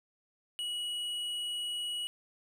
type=tone with hard clipping; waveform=sine; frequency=2919 Hz; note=F#7; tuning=24 cents flat; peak=-35 dBFS; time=0.59-2.07 s; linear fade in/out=0 ms; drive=7 dB; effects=none